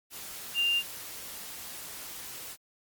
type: tone in noise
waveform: sine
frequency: 2794 Hz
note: F7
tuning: in tune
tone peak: -24 dBFS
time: 0.54-0.83 s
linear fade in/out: 50 ms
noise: white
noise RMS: -42 dBFS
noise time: 0.1-2.57 s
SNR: +15 dB
effects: Opus 48 kbps